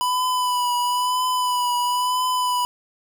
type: tone with vibrato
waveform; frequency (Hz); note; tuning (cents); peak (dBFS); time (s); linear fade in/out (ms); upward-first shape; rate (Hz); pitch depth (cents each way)
square; 992; B5; +7; -20; 0.01-2.65; 0; triangle; 1; 33
effects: 9-bit